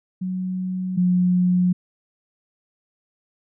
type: tone pair in turn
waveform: sine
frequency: 184.8 / 180.27 Hz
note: F#3 / F#3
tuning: -2 / -45 cents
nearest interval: unison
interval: 43 cents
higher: first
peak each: -23 / -15 dBFS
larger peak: second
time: 0.21-0.97 / 0.97-1.73 s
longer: neither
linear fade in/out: 10 ms
effects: none